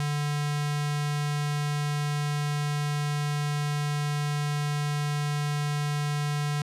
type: tone with notch filter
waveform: square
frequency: 146.83 Hz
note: D3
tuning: in tune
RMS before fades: -28 dBFS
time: 0-6.62 s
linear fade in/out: 2 ms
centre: 330 Hz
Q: 0.51
effects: low-pass 10000 Hz 12 dB/octave